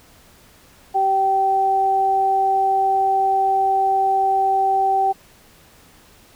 sine tone pair together, 387.2 / 774 Hz, G4 / G5, -21 / -22 cents, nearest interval octave, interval 1199 cents, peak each -25 / -15 dBFS, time 0.94-5.13 s, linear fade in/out 20 ms, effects pink hiss -50 dBFS RMS until 6.35 s

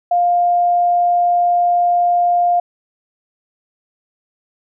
sine tone, 703 Hz, F5, 11 cents sharp, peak -11 dBFS, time 0.11-2.6 s, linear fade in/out 5 ms, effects none

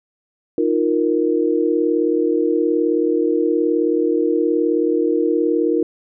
sine chord, Eb suspended second, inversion none, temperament just, 311.1 / 350 / 466.7 Hz, Eb4 / F4 / Bb4, 0 / +4 / +2 cents, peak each -19 dBFS, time 0.58-5.83 s, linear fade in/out 2 ms, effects none

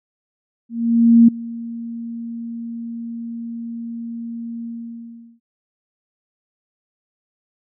sine tone with ADSR envelope, 232.2 Hz, A#3, 7 cents flat, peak -5 dBFS, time 0.69-5.4 s, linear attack 590 ms, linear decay 8 ms, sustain -21 dB, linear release 750 ms, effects none

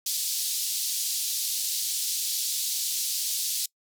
pink band-pass noise, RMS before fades -29 dBFS, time 0.06-3.66 s, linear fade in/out 5 ms, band 4000 to 16000 Hz, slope 24 dB/octave, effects noise-tail reverb RT60 0.1 s tail -24 dB re dry

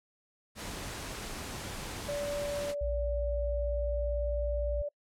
pink noise, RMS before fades -40 dBFS, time 0.55-2.75 s, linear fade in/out 50 ms
sine tone with pitch glide, 578 to 582.7 Hz, D5 to D5, -28 to -14 cents, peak -32 dBFS, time 2.08-4.89 s, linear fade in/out 10 ms, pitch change +14 cents, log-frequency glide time 3.44-4.36 s
sine tone, 59 Hz, A#1, 22 cents sharp, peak -31 dBFS, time 2.81-4.82 s, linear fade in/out 5 ms
effects noise-tail reverb RT60 0.1 s tail -25 dB re dry + low-pass 11000 Hz 12 dB/octave

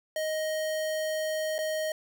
square tone with dropouts, 625 Hz, D#5, 8 cents sharp, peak -29 dBFS, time 0.16-1.92 s, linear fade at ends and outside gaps 2 ms, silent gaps 1.582-1.588 s, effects none

